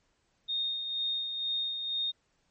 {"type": "tone with tremolo", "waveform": "sine", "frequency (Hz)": 3688, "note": "A#7", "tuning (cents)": -19, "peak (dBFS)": -28, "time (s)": [0.48, 2.12], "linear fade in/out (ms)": 20, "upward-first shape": "sine", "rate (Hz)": 2.1, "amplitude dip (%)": 45, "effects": ["pink hiss -73 dBFS RMS until 2.5 s", "MP3 32 kbps"]}